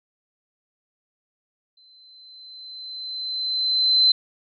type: tone with exponential growth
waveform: sine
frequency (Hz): 4064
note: B7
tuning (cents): +49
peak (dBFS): -12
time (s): 1.77-4.12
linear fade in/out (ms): 5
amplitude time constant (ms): 510
effects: none